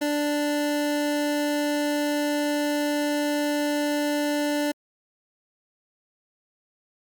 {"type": "tone", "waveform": "25% pulse", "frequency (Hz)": 293.7, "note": "D4", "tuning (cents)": 0, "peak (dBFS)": -19, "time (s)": [0.01, 4.72], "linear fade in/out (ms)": 10, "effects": ["Opus 48 kbps"]}